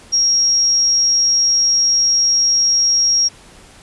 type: tone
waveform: sine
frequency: 5600 Hz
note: F8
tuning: 4 cents sharp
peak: -11 dBFS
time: 0.12-3.29 s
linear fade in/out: 20 ms
effects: pink hiss -43 dBFS RMS until 3.82 s + resampled to 24000 Hz